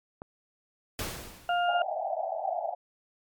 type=click; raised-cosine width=1 ms; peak=-26 dBFS; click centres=0.219 s
type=noise with exponential decay; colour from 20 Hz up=pink; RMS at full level=-31 dBFS; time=0.99-1.78 s; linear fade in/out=1 ms; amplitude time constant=170 ms
type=harmonic tone; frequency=704 Hz; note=F5; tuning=14 cents sharp; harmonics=1 / 2 / 4; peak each=-25 / -31 / -37 dBFS; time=1.49-1.82 s; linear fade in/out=2 ms
type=band-pass noise; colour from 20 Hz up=pink; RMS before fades=-32 dBFS; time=1.68-2.75 s; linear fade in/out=10 ms; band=620 to 800 Hz; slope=96 dB/octave
effects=MP3 96 kbps